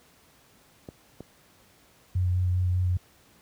clicks, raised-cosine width 2 ms, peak -25 dBFS, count 2, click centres 0.888 / 1.206 s
sine tone with vibrato, 90.5 Hz, F#2, 38 cents flat, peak -21 dBFS, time 2.15-2.97 s, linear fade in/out 5 ms, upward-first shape sine, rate 5 Hz, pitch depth 18 cents each way
effects pink hiss -59 dBFS RMS until 3.41 s + high-pass 60 Hz 12 dB/octave

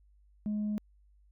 sine tone, 210.1 Hz, G#3, 20 cents sharp, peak -28 dBFS, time 0.46-0.78 s, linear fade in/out 0 ms, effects tanh soft clip ceiling -28 dBFS + added 50 Hz sine -60 dBFS peak until 1.31 s

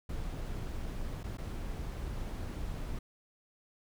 brown noise with dropouts, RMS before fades -38 dBFS, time 0.09-2.99 s, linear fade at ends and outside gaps 5 ms, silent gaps 1.233-1.239 / 1.372-1.382 s, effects none

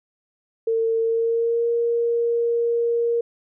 sine tone with pitch glide, 452.7 to 468.7 Hz, A4 to A#4, +49 to +9 cents, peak -18 dBFS, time 0.67-3.21 s, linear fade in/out 5 ms, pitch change +60 cents, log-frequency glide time 0.99-1.68 s, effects none

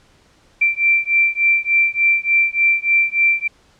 sine beating tone pair, 2349 / 2352.4 Hz, D7 / D7, 0 / +2 cents, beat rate 3.4 Hz, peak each -16 dBFS, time 0.61-3.48 s, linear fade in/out 10 ms, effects pink hiss -54 dBFS RMS until 3.79 s + low-pass 7000 Hz 12 dB/octave

